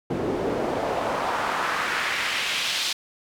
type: noise with band-pass filter sweep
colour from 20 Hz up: pink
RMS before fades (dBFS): -26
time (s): 0.1-2.93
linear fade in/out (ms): 5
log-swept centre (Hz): 300 to 4100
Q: 1.5
effects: none